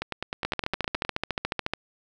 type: two click trains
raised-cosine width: 0.3 ms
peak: -10 / -13 dBFS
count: 19 / 11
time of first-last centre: 0.45-1.736 / 0.02-1.05 s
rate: 14 / 9.71 Hz
effects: none